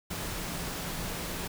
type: tone in noise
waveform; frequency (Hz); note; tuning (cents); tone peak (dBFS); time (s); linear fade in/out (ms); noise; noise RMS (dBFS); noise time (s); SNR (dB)
sine; 174.61; F3; 0; -44; 0.1-1.48; 10; pink; -36; 0.1-1.48; -11
effects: none